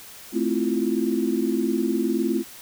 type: chord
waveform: sine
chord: F major seventh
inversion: first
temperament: equal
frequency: 220 / 261.6 / 329.6 / 349.2 Hz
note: A3 / C4 / E4 / F4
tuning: 0 / 0 / 0 / 0 cents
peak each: -26 dBFS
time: 0.32-2.44 s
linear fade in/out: 50 ms
effects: white hiss -43 dBFS RMS until 2.61 s